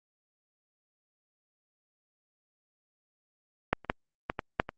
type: clicks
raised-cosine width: 0.5 ms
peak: -8 / -30 / -10 / -14 / -16 / -7 / -21 dBFS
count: 7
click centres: 3.73 / 3.847 / 3.899 / 4.299 / 4.392 / 4.599 / 4.691 s
effects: Opus 48 kbps